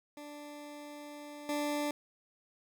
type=tone with level steps; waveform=20% pulse; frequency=293.7 Hz; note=D4; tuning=in tune; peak=-40 / -27 dBFS; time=0.17-1.91 s; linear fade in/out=2 ms; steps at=1.49 s; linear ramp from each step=2 ms; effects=none